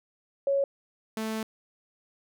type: tone pair in turn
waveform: sine / sawtooth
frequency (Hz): 554.4 / 220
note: C#5 / A3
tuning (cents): 0 / 0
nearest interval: octave + major third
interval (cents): 1600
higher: first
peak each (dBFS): -22 / -26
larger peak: first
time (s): 0.47-0.64 / 1.17-1.43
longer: second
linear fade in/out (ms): 2
effects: none